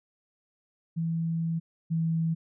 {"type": "tone pair in turn", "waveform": "sine", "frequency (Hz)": [164.81, 163.39], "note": ["E3", "E3"], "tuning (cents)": [0, -15], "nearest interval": "unison", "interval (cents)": 15, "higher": "first", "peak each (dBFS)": [-26, -24], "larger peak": "second", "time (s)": [[0.96, 1.6], [1.9, 2.35]], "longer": "first", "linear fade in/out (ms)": 20, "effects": []}